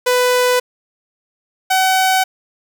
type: tone pair in turn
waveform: sawtooth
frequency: 497.5 / 755.6 Hz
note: B4 / F#5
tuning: +13 / +36 cents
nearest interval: perfect fifth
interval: 723 cents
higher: second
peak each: -8 dBFS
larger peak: neither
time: 0.06-0.6 / 1.7-2.24 s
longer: neither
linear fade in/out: 10 ms
effects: none